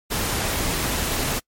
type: noise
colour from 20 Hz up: pink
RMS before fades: -24 dBFS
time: 0.1-1.4 s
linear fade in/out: 20 ms
effects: noise-tail reverb RT60 0.1 s tail -26 dB re dry + MP3 64 kbps